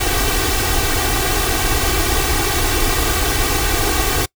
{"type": "noise with comb filter", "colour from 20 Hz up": "pink", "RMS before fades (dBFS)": -17, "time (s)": [0, 4.26], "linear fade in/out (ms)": 10, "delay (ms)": 2.6, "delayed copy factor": 1, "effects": ["noise-tail reverb RT60 0.1 s tail -24 dB re dry"]}